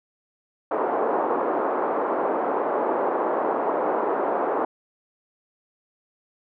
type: band-pass noise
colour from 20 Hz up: pink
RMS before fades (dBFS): -24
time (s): 0.71-4.65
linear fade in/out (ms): 5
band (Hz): 350 to 1100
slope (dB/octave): 24
effects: none